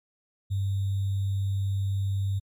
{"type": "tone with sample-and-hold", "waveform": "sine", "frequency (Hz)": 98, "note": "G2", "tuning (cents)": 0, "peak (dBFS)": -24, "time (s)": [0.5, 2.4], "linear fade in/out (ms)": 20, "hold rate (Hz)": 3675, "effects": ["MP3 96 kbps"]}